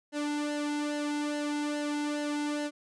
sawtooth tone with flanger, 294.8 Hz, D4, 7 cents sharp, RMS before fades -32 dBFS, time 0.12-2.71 s, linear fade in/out 50 ms, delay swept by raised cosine 0.84 to 1.76 ms, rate 2.4 Hz, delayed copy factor -0.65, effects resampled to 22050 Hz

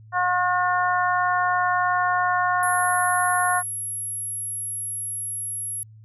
harmonic tone, 360.3 Hz, F#4, 46 cents flat, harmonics 2 / 3 / 4 / 5, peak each -23 / -23 / -25 / -29 dBFS, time 0.12-3.63 s, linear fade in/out 50 ms
sine tone, 11210 Hz, F9, 5 cents sharp, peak -27 dBFS, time 2.63-5.83 s, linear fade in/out 0 ms
effects added 109 Hz sine -44 dBFS peak until 6.04 s

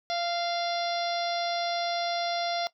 harmonic tone with a mistuned harmonic, 695 Hz, F5, 9 cents flat, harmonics 1 / 2 / 3 / 4 / 5 / 6 / 7 / 8, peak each -29 / -39 / -39 / -45 / -37 / -38 / -40 / -41 dBFS, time 0.1-2.67 s, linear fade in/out 0 ms, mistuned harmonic 1, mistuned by -16 cents, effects noise-tail reverb RT60 0.1 s tail -18 dB re dry

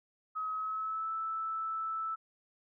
sine tone with pitch glide, 1274 to 1315.9 Hz, D#6 to E6, +41 to -3 cents, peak -33 dBFS, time 0.35-2.16 s, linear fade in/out 20 ms, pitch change +56 cents, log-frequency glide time 0.52-1.11 s, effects none

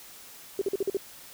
sine tone bursts, 392 Hz, G4, in tune, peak -23 dBFS, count 6, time 0.59-0.97 s, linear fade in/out 2 ms, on 25 ms, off 46 ms, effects white hiss -48 dBFS RMS until 1.33 s

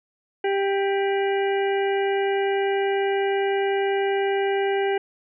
harmonic tone with a mistuned harmonic, 394.4 Hz, G4, 11 cents sharp, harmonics 1 / 2 / 4 / 5 / 6 / 7, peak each -21 / -27 / -33 / -35 / -37 / -38 dBFS, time 0.44-4.98 s, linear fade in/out 5 ms, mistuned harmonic 7, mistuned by +83 cents, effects none

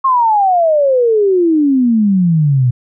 sine exponential sweep, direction down, 1089 to 120.2 Hz, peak -8 dBFS, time 0.04-2.71 s, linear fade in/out 10 ms, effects none

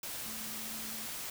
sine tone in noise, 220 Hz, A3, in tune, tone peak -49 dBFS, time 0.26-1.06 s, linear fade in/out 2 ms, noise white, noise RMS -41 dBFS, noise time 0.03-1.3 s, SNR -11 dB, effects none

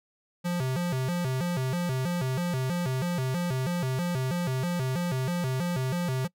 square tone with vibrato, 151.1 Hz, D3, 50 cents sharp, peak -27 dBFS, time 0.44-6.28 s, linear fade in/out 20 ms, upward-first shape square, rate 3.1 Hz, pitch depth 260 cents each way, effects noise-tail reverb RT60 0.1 s tail -23 dB re dry

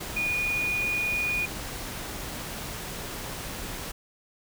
sine tone in noise, 2453 Hz, D#7, 25 cents flat, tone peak -25 dBFS, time 0.16-1.46 s, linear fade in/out 10 ms, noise pink, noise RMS -36 dBFS, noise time 0-3.92 s, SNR +8 dB, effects none

